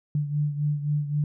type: beating tone pair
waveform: sine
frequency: 146.83 / 150.63 Hz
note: D3 / D3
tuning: 0 / +44 cents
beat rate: 3.8 Hz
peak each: -24 / -30 dBFS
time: 0.15-1.24 s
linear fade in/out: 2 ms
effects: none